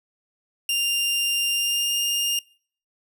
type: tone with pitch glide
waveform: sawtooth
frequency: 2794 to 2817 Hz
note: F7 to F7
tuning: 0 to +14 cents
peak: -18 dBFS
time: 0.69-2.39 s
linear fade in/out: 2 ms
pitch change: +14 cents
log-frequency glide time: 1.53-1.94 s
effects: noise-tail reverb RT60 0.5 s tail -24 dB re dry